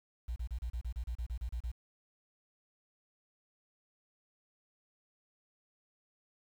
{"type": "tone bursts", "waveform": "sine", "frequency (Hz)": 58.9, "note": "A#1", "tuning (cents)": 19, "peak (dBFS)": -33, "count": 13, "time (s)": [0.28, 1.717], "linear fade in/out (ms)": 10, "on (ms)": 81, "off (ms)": 32, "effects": ["tanh soft clip ceiling -31 dBFS", "10-bit"]}